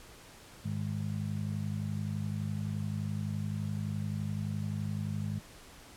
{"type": "harmonic tone", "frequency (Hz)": 51.7, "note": "G#1", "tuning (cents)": -7, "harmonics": [2, 3, 4], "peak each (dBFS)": [-35, -37, -38], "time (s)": [0.64, 5.4], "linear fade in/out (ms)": 20, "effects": ["pink hiss -53 dBFS RMS until 5.96 s", "low-pass 12000 Hz 12 dB/octave"]}